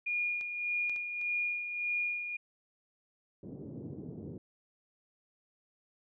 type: tone with tremolo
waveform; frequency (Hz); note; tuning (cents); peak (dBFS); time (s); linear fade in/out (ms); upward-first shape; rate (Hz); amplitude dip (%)
sine; 2431; D#7; -41; -29; 0.06-2.37; 10; sine; 1.7; 55
type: clicks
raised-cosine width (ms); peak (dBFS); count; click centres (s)
0.2; -33 / -31 / -34 / -38; 4; 0.411 / 0.896 / 0.962 / 1.214
type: band-pass noise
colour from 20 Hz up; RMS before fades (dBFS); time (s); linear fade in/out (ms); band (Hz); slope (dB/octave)
pink; -44; 3.43-4.38; 2; 110 to 410; 24
effects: none